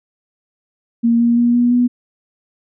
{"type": "tone with pitch steps", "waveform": "sine", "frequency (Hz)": [233.1, 235.9, 238.8, 241.7, 244.7], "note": ["A#3", "A#3", "A#3", "B3", "B3"], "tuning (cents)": [0, 21, 42, -37, -16], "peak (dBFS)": -10, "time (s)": [1.03, 1.88], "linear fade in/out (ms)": 20, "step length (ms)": 170, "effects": []}